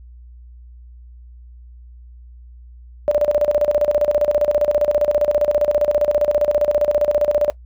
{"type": "tone with tremolo", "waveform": "sine", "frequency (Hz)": 590, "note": "D5", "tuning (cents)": 8, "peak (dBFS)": -11, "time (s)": [3.08, 7.5], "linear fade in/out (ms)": 0, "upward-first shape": "square", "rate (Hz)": 15, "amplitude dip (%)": 75, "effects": ["noise-tail reverb RT60 0.1 s tail -20 dB re dry", "added 60 Hz sine -38 dBFS peak until 7.65 s"]}